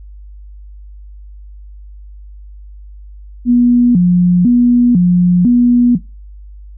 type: tone with vibrato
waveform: sine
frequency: 207.7 Hz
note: G#3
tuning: in tune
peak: -6 dBFS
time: 3.45-5.99 s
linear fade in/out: 50 ms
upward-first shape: square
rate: 1 Hz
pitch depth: 270 cents each way
effects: noise-tail reverb RT60 0.3 s tail -25 dB re dry + added 50 Hz sine -31 dBFS peak until 6.77 s